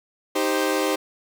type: chord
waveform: sawtooth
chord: C minor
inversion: first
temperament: equal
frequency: 311.1 / 392 / 523.3 Hz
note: Eb4 / G4 / C5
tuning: 0 / 0 / 0 cents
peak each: -21 dBFS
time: 0.35-0.96 s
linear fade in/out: 10 ms
effects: none